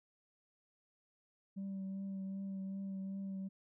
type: tone with vibrato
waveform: sine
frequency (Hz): 193.7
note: G3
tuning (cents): -20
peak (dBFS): -37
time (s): 1.56-3.49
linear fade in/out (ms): 20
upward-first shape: triangle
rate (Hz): 2.6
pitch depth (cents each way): 23
effects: tanh soft clip ceiling -38 dBFS